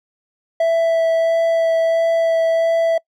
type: tone with vibrato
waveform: triangle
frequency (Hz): 659.3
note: E5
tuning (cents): 0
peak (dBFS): -11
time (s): 0.6-2.98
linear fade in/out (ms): 5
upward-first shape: sine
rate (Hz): 1.5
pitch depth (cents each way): 9
effects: noise-tail reverb RT60 0.1 s tail -25 dB re dry